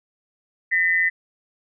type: tone pair together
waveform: sine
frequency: 1824 / 1999.1 Hz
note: A#6 / B6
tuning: -38 / +21 cents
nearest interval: major second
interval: 159 cents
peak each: -20 / -19 dBFS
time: 0.71-1.1 s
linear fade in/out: 20 ms
effects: none